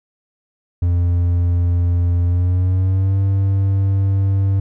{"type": "tone with pitch glide", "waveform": "triangle", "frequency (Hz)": [87.31, 97.44], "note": ["F2", "G2"], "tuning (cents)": [0, -10], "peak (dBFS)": -11, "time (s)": [0.82, 4.6], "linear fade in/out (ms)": 5, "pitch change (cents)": 190, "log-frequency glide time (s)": [2.24, 3.18], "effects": []}